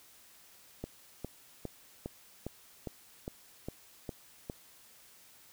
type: click train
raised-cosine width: 2 ms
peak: -24 dBFS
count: 10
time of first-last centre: 0.84-4.499 s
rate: 2.46 Hz
effects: white hiss -59 dBFS RMS until 5.52 s